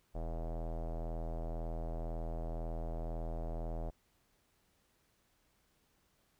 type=tone with low-pass filter; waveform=square; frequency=40.98 Hz; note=E1; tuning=9 cents flat; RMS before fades=-39 dBFS; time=0.14-3.91 s; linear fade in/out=20 ms; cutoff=660 Hz; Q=3.8; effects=pink hiss -74 dBFS RMS until 6.39 s